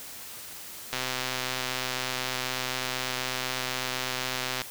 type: click train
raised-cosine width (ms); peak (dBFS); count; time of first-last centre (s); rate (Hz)
0.2; -12; 473; 0.93-4.617; 128
effects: white hiss -42 dBFS RMS until 4.7 s